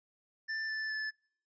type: tone with pitch steps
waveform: square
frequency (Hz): 1771 / 1754.7 / 1738.6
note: A6 / A6 / A6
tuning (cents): +11 / -5 / -21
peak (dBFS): -35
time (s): 0.48-1.11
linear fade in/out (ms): 20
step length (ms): 210
effects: noise-tail reverb RT60 0.5 s tail -22 dB re dry + resampled to 16000 Hz